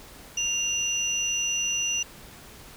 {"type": "tone pair together", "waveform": "sine", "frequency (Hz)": [2794, 5920], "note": ["F7", "F#8"], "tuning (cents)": [0, 0], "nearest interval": "octave + minor second", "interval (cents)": 1300, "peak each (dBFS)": -27, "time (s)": [0.37, 2.03], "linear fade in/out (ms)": 5, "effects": ["pink hiss -47 dBFS RMS until 2.76 s"]}